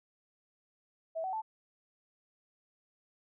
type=tone with pitch steps; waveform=sine; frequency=650 / 755.3 / 877.7 Hz; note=E5 / F#5 / A5; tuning=-24 / +35 / -5 cents; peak=-33 dBFS; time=1.15-1.42 s; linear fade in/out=20 ms; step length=90 ms; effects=none